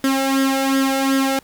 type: tone with flanger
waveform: sawtooth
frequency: 269.5 Hz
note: C#4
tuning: 49 cents flat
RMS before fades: -18 dBFS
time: 0.04-1.39 s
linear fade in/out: 2 ms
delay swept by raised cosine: 0.59 to 1.44 ms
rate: 2.7 Hz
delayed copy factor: +0.7
effects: pink hiss -51 dBFS RMS until 1.43 s